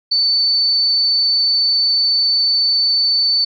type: tone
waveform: sine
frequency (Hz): 4514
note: C#8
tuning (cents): +31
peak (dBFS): -12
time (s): 0.11-3.45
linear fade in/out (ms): 10
effects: none